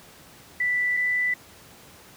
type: tone pair in turn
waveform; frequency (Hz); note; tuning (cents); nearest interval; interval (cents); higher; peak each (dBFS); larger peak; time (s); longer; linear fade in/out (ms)
sine; 1975.5 / 1984.8; B6 / B6; 0 / +8; unison; 8; second; -21; neither; 0.6-0.97 / 0.97-1.34; neither; 5
effects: pink hiss -49 dBFS RMS until 2.16 s + high-pass 80 Hz 12 dB/octave